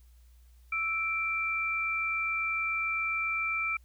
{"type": "tone pair together", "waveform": "sine", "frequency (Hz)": [1318.3, 2349], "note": ["E6", "D7"], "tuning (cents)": [0, 0], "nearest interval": "minor seventh", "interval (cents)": 1000, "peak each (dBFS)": [-34, -29], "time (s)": [0.72, 3.77], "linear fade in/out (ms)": 5, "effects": ["added 60 Hz sine -54 dBFS peak until 3.84 s", "white hiss -70 dBFS RMS until 3.84 s"]}